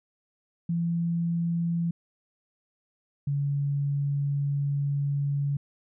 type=tone pair in turn; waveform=sine; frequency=169.2 / 141.81 Hz; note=E3 / C#3; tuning=+45 / +40 cents; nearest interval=minor third; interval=305 cents; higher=first; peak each=-24 dBFS; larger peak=neither; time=0.69-1.91 / 3.27-5.57 s; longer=second; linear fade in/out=5 ms; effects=none